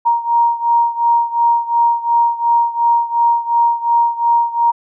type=beating tone pair; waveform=sine; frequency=937 / 939.8 Hz; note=A#5 / A#5; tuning=+9 / +14 cents; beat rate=2.8 Hz; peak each=-13 / -16 dBFS; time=0.05-4.72 s; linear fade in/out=20 ms; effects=none